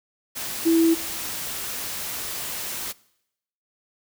sine tone in noise, 329.6 Hz, E4, in tune, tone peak -15 dBFS, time 0.65-0.95 s, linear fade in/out 20 ms, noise white, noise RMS -31 dBFS, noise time 0.35-2.93 s, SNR +13 dB, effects noise-tail reverb RT60 0.8 s tail -22 dB re dry

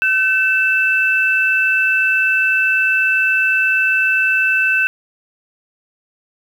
sine tone pair together, 1527.3 / 2646 Hz, G6 / E7, -46 / +6 cents, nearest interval minor seventh, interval 952 cents, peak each -15 dBFS, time 0.02-4.87 s, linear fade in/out 0 ms, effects 7-bit

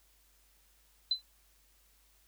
sine tone with exponential decay, 4037 Hz, B7, 37 cents sharp, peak -23 dBFS, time 1.11-1.22 s, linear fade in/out 5 ms, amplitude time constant 23 ms, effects added 50 Hz sine -68 dBFS peak until 2.27 s + white hiss -68 dBFS RMS until 2.27 s

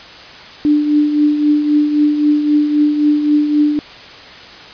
sine tone with tremolo, 297 Hz, D4, 20 cents sharp, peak -7 dBFS, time 0.65-3.79 s, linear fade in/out 0 ms, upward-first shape triangle, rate 3.8 Hz, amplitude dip 60%, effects white hiss -35 dBFS RMS until 4.73 s + resampled to 11025 Hz

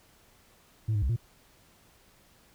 sine tone with pitch steps, 109.4 / 103 / 65.8 / 116.7 Hz, A2 / G#2 / C2 / A#2, -9 / -14 / +10 / +2 cents, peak -22 dBFS, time 0.88-1.164 s, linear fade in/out 10 ms, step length 71 ms, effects tanh soft clip ceiling -23 dBFS + pink hiss -61 dBFS RMS until 2.54 s

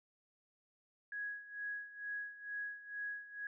sine tone with tremolo, 1664 Hz, G#6, 3 cents sharp, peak -38 dBFS, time 1.12-3.47 s, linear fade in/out 2 ms, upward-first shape sine, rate 2.2 Hz, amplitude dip 80%, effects none

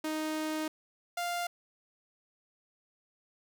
sawtooth tone pair in turn, 311.1 / 698.4 Hz, D#4 / F5, 0 / 0 cents, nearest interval octave + major second, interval 1400 cents, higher second, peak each -28 dBFS, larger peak neither, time 0.04-0.68 / 1.17-1.47 s, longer first, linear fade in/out 5 ms, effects none

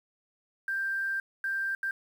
sine tone bursts at uneven times, 1579 Hz, G6, 12 cents sharp, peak -28 dBFS, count 3, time 0.68-1.2 / 1.44-1.75 / 1.83-1.91 s, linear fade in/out 2 ms, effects 9-bit

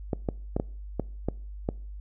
clicks, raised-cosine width 2 ms, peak -13 dBFS, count 7, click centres 0.132 / 0.288 / 0.565 / 0.599 / 0.997 / 1.286 / 1.689 s, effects noise-tail reverb RT60 0.5 s tail -24 dB re dry + added 50 Hz sine -37 dBFS peak until 2 s

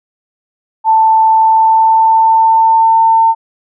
sine tone with pitch glide, 885 to 900.5 Hz, A5 to A5, +10 to +40 cents, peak -5 dBFS, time 0.84-3.35 s, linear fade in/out 50 ms, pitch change +30 cents, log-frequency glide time 1.27-3.06 s, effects none

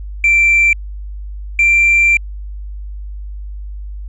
sine tone pair in turn, 2349 / 2359 Hz, D7 / D7, 0 / +7 cents, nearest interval unison, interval 7 cents, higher second, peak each -6 dBFS, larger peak neither, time 0.24-0.73 / 1.59-2.17 s, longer second, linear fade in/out 2 ms, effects tanh soft clip ceiling -5 dBFS + added 50 Hz sine -24 dBFS peak until 4.08 s

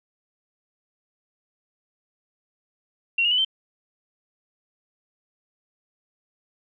sine tone with pitch steps, 2744 / 2861 / 2982 / 3109 Hz, F7 / F7 / F#7 / G7, -31 / +41 / +13 / -15 cents, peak -18 dBFS, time 3.18-3.448 s, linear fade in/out 5 ms, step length 67 ms, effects none

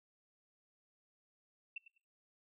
sine tone with echo, 2692 Hz, E7, 36 cents sharp, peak -40 dBFS, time 1.76-1.78 s, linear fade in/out 5 ms, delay 100 ms, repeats 2, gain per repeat -14 dB, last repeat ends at 1.98 s, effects noise-tail reverb RT60 0.5 s tail -25 dB re dry

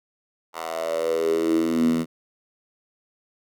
10% pulse tone with high-pass filter sweep, 82 Hz, E2, 9 cents flat, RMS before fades -23 dBFS, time 0.53-2.06 s, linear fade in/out 50 ms, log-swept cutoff 840 to 200 Hz, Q 7.9, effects none

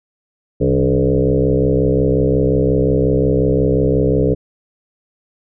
sine tone with frequency modulation, 290.9 Hz, D4, 16 cents flat, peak -11 dBFS, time 0.6-4.35 s, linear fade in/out 20 ms, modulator 65.6 Hz, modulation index 3.5, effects none

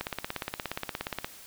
click train, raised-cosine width 0.3 ms, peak -15 dBFS, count 22, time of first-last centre 0.01-1.245 s, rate 17 Hz, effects white hiss -49 dBFS RMS until 1.46 s

